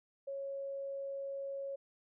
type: tone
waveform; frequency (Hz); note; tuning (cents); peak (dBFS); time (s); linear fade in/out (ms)
sine; 551; C#5; -11; -38; 0.27-1.76; 10
effects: none